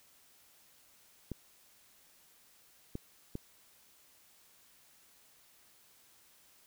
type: clicks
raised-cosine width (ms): 3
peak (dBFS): -25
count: 3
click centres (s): 1.317 / 2.954 / 3.354
effects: white hiss -64 dBFS RMS until 6.66 s